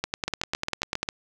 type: two click trains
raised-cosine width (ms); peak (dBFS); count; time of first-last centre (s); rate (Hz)
0.2; -9 / -10; 11 / 7; 0.04-1.03 / 0.28-1.089; 10.1 / 7.42
effects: none